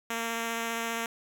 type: tone with vibrato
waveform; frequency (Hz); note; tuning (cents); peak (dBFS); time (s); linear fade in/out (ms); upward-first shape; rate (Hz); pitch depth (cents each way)
5% pulse; 229.7; A#3; -25; -19; 0.1-1.06; 2; triangle; 15; 11
effects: 10-bit